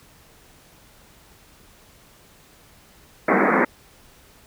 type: band-pass noise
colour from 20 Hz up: pink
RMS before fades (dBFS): -18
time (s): 3.28-3.65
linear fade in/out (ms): 5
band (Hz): 180 to 2200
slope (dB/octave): 96
effects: pink hiss -52 dBFS RMS until 4.46 s